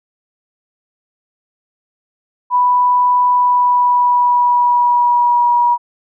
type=tone with pitch glide; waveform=sine; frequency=988 to 962.1 Hz; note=B5 to B5; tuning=0 to -46 cents; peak=-9 dBFS; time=2.5-5.78 s; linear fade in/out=50 ms; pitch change=-46 cents; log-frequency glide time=3.27-5.49 s; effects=none